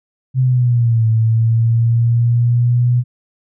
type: linear two-way sweep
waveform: sine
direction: down then up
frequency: 130.81 to 111.4 to 123.1 Hz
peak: -10 dBFS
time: 0.34-3.04 s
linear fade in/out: 50 ms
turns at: 1.08 s
effects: none